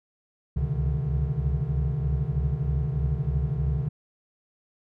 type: tone cluster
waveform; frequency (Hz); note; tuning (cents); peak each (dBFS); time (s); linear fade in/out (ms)
triangle; 67.1 / 70.3 / 127.9 / 141.1 / 153.2; C2 / C#2 / C3 / C#3 / D#3; +44 / +25 / -39 / +31 / -27; -28; 0.56-3.89; 10
effects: none